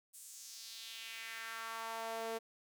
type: tone with high-pass filter sweep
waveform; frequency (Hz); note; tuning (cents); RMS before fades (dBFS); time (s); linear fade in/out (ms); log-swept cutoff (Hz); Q
sawtooth; 226.2; A3; +48; -45; 0.13-2.39; 20; 9200 to 470; 2.2
effects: none